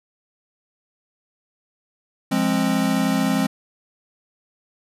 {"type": "chord", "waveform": "square", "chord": "F minor", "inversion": "none", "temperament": "equal with one note detuned", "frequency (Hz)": [174.61, 207.7, 264.2], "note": ["F3", "Ab3", "C4"], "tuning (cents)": [0, 0, 17], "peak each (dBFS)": [-25, -23, -22], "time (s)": [2.31, 3.47], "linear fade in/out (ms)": 10, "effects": ["resampled to 32000 Hz"]}